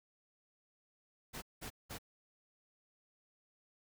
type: noise bursts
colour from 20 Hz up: pink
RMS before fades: -45 dBFS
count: 3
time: 1.33-1.986 s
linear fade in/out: 20 ms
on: 92 ms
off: 190 ms
effects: none